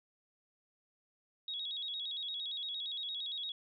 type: tone with vibrato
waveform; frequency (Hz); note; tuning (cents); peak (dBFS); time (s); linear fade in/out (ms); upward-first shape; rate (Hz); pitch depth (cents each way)
sine; 3559; A7; +19; -37; 1.48-3.52; 2; square; 8.7; 100
effects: none